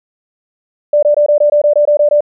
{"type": "tone bursts", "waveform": "sine", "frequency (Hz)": 590, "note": "D5", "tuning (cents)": 8, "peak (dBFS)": -6, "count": 11, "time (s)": [0.93, 2.207], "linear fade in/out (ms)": 5, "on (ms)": 97, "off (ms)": 21, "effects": []}